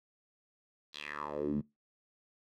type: tone with band-pass filter sweep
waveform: 10% pulse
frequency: 74 Hz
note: D2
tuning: 14 cents sharp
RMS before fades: -37 dBFS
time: 0.93-1.62 s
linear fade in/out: 20 ms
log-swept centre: 4200 to 170 Hz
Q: 4.1
effects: noise-tail reverb RT60 0.2 s tail -22 dB re dry